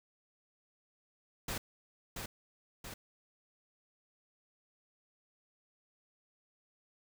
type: noise with echo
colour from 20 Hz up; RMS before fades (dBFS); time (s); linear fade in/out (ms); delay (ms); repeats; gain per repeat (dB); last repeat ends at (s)
pink; -38; 1.48-1.58; 5; 680; 2; -4; 2.94
effects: none